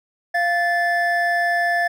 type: tone pair together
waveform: triangle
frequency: 694 / 1747.4 Hz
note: F5 / A6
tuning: -11 / -12 cents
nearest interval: octave + major third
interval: 1599 cents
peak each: -18 dBFS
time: 0.34-1.88 s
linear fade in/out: 10 ms
effects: none